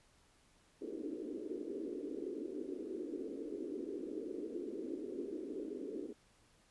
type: band-pass noise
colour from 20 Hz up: pink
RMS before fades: -43 dBFS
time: 0.81-6.13 s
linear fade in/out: 10 ms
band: 270 to 440 Hz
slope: 48 dB/octave
effects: pink hiss -69 dBFS RMS until 6.7 s + resampled to 24000 Hz